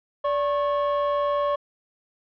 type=tone pair together; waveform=triangle; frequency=579 / 1093 Hz; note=D5 / C#6; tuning=-25 / -25 cents; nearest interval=major seventh; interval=1100 cents; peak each=-20 / -23 dBFS; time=0.24-1.56 s; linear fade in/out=10 ms; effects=tanh soft clip ceiling -14 dBFS + resampled to 11025 Hz